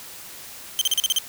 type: tone bursts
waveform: sawtooth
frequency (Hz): 3123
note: G7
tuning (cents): -7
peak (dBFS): -14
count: 7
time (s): 0.79-1.185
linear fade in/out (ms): 0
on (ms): 23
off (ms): 39
effects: white hiss -40 dBFS RMS until 1.28 s